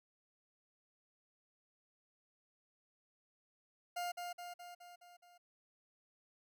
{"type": "tone with echo", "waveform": "40% pulse", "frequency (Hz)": 705, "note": "F5", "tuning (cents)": 16, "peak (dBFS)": -37, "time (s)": [3.96, 4.12], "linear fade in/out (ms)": 10, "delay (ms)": 210, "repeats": 6, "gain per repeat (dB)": -4, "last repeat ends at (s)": 5.38, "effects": []}